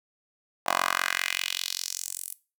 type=tone with high-pass filter sweep; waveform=10% pulse; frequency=45.07 Hz; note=F#1; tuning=45 cents flat; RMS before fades=-30 dBFS; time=0.66-2.34 s; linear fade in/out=10 ms; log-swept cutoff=820 to 11000 Hz; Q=2.1; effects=noise-tail reverb RT60 0.3 s tail -18 dB re dry